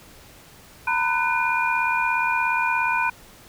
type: tone cluster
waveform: sine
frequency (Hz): 922 / 999 / 1493 / 2424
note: A#5 / B5 / F#6 / D#7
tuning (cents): -19 / +20 / +15 / -46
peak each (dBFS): -25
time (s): 0.87-3.1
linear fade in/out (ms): 5
effects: pink hiss -48 dBFS RMS until 3.48 s

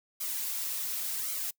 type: noise with flanger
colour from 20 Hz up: blue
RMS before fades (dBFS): -34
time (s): 0.2-1.51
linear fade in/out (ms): 10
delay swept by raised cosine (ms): 1.1 to 6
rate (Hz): 0.9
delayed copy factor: -0.75
effects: noise-tail reverb RT60 0.1 s tail -24 dB re dry

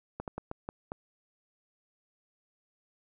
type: slowing click train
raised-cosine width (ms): 1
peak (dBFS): -22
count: 6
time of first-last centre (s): 0.2-0.919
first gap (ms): 78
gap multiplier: 1.31
effects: none

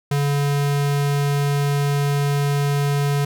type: tone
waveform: square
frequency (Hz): 142.7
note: D3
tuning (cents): -49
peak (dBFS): -18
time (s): 0.11-3.25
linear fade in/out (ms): 5
effects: none

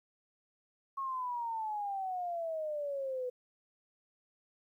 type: exponential sweep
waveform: sine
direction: down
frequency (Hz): 1099 to 493.9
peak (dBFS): -34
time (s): 0.97-3.3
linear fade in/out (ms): 10
effects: 12-bit

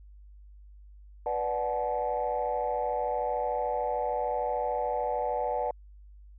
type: chord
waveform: sine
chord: B minor seventh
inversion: none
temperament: equal with one note detuned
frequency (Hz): 493.9 / 587.3 / 740 / 860.9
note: B4 / D5 / F#5 / A5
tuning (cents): 0 / 0 / 0 / -38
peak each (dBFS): -32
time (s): 1.26-5.71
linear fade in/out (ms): 2
effects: tanh soft clip ceiling -19 dBFS + added 50 Hz sine -48 dBFS peak until 6.38 s

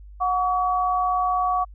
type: tone pair together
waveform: sine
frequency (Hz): 730 / 1134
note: F#5 / C#6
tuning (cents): -24 / +39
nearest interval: minor sixth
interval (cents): 763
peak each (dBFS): -22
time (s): 0.2-1.65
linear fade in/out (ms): 20
effects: added 50 Hz sine -40 dBFS peak until 1.74 s

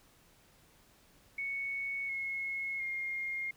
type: tone with pitch steps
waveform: sine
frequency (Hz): 2217 / 2173 / 2129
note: C#7 / C#7 / C7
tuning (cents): 0 / -35 / +30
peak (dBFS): -34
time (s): 1.38-3.51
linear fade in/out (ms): 5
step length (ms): 710
effects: pink hiss -64 dBFS RMS until 3.56 s

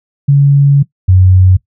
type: tone pair in turn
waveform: sine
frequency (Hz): 141 / 92.75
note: C#3 / F#2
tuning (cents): +30 / +5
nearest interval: perfect fifth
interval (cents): 725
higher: first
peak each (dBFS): -3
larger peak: neither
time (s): 0.28-0.83 / 1.08-1.57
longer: first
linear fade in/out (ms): 10
effects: noise-tail reverb RT60 0.1 s tail -18 dB re dry

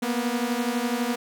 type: beating tone pair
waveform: sawtooth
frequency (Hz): 234.8 / 246.8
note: A#3 / B3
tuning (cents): +13 / -1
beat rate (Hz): 12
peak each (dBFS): -23 / -23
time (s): 0.02-1.16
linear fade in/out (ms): 10
effects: none

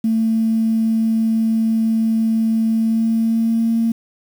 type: tone with pitch glide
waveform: sine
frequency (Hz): 223.5 to 228.2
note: A3 to A#3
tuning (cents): +27 to -37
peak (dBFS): -13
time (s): 0.04-3.92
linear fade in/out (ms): 5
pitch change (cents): +36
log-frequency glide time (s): 2.71-3.76
effects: tanh soft clip ceiling -9 dBFS + 7-bit

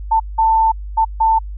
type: tone bursts at uneven times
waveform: sine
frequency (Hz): 891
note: A5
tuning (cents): +22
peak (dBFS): -10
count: 4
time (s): 0.11-0.2 / 0.38-0.72 / 0.97-1.05 / 1.2-1.39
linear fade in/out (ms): 10
effects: added 50 Hz sine -25 dBFS peak until 1.57 s

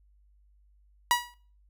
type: tone with exponential decay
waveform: sawtooth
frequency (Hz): 967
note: B5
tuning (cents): -37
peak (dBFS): -14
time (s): 1.11-1.34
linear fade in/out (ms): 0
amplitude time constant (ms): 48
effects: noise-tail reverb RT60 0.4 s tail -19 dB re dry + added 50 Hz sine -59 dBFS peak until 1.69 s

